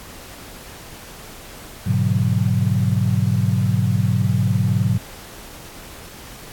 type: chord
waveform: sine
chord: G# half-diminished seventh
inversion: none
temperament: equal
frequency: 103.83 / 123.47 / 146.83 / 185 Hz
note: G#2 / B2 / D3 / F#3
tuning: 0 / 0 / 0 / 0 cents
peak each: -19 / -20 / -24 / -22 dBFS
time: 1.86-4.98 s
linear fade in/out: 10 ms
effects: pink hiss -39 dBFS RMS until 6.52 s + AAC 64 kbps